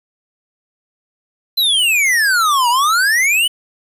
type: exponential two-way sweep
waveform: square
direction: down then up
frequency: 4103 to 932.3 to 3048 Hz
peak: -12 dBFS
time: 1.57-3.48 s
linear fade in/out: 10 ms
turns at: 2.69 s
effects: resampled to 32000 Hz + 7-bit